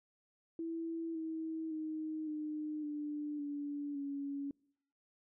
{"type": "tone with pitch steps", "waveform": "sine", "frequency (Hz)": [329.6, 321, 312.5, 304.3, 296.4, 288.6, 281], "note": ["E4", "E4", "D#4", "D#4", "D4", "D4", "C#4"], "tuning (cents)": [0, -46, 8, -38, 16, -30, 24], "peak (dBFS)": -37, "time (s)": [0.59, 4.51], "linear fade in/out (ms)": 2, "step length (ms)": 560, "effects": ["noise-tail reverb RT60 0.7 s tail -26 dB re dry"]}